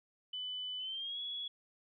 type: tone with pitch glide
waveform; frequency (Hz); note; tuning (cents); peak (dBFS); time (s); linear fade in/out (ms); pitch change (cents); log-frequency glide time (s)
sine; 3000 to 3367; F#7 to G#7; +23 to +23; -38; 0.33-1.48; 5; +200; 0.79-1.2
effects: none